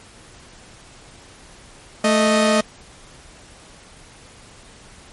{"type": "tone pair together", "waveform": "sawtooth", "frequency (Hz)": [219.4, 622.3], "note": ["A3", "D#5"], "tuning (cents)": [-5, 0], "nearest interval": "octave + tritone", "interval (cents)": 1805, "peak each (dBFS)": -13, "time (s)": [2.04, 2.61], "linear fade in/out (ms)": 5, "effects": ["pink hiss -45 dBFS RMS until 5.12 s", "MP3 48 kbps"]}